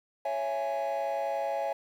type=chord; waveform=triangle; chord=C# minor; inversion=none; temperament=just; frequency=554.4 / 665.2 / 831.5 Hz; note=C#5 / E5 / G#5; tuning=0 / +16 / +2 cents; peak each=-30 dBFS; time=0.25-1.73 s; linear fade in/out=5 ms; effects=tanh soft clip ceiling -23 dBFS + 10-bit